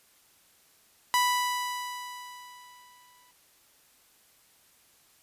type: tone with exponential decay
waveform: sawtooth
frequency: 987.8 Hz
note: B5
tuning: in tune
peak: -17 dBFS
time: 1.14-3.31 s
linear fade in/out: 0 ms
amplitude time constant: 470 ms
effects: white hiss -62 dBFS RMS until 5.22 s + resampled to 32000 Hz